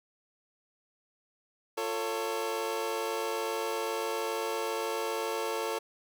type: chord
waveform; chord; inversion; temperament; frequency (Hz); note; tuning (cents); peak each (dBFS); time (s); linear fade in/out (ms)
25% pulse; F augmented; none; equal with one note detuned; 349.2 / 446.9 / 554.4; F4 / A4 / C#5; 0 / +27 / 0; -35 / -29 / -33; 1.77-5.79; 10
effects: none